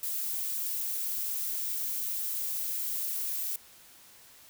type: noise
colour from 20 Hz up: violet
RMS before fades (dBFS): -33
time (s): 0.03-3.56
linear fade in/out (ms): 2
effects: white hiss -55 dBFS RMS until 4.49 s